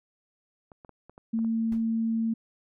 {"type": "clicks", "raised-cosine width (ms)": 1, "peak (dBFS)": -34, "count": 7, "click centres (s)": [0.718, 0.848, 0.893, 1.096, 1.179, 1.39, 1.447]}
{"type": "tone", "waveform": "sine", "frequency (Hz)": 225.9, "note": "A3", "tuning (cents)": 46, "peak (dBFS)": -24, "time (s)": [1.33, 2.34], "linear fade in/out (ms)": 10}
{"type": "noise with exponential decay", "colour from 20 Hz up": "brown", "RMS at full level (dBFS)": -35, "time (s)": [1.72, 1.86], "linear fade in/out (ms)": 2, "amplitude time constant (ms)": 29}
{"effects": []}